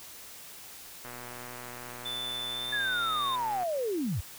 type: click train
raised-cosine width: 0.5 ms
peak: -28 dBFS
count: 316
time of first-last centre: 1.05-3.632 s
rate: 122 Hz
type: tone with pitch glide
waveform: triangle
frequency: 3520 to 3653 Hz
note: A7 to A#7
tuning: 0 to -36 cents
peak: -32 dBFS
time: 2.05-3.36 s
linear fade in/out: 10 ms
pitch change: +64 cents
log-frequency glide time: 2.48-3.04 s
type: linear sweep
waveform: sine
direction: down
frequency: 1714 to 69.3 Hz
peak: -28 dBFS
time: 2.72-4.21 s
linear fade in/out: 10 ms
effects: white hiss -47 dBFS RMS until 4.38 s